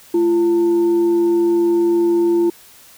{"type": "tone with frequency modulation", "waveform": "sine", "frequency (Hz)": 342.9, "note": "F4", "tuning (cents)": -32, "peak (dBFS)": -12, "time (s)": [0.14, 2.5], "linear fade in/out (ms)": 5, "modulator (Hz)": 556, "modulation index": 0.23, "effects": ["white hiss -45 dBFS RMS until 2.97 s"]}